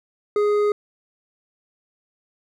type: tone with hard clipping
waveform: sine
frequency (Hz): 415.3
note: G#4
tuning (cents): 0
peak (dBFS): -18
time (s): 0.36-0.72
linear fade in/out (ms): 2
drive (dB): 7
effects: none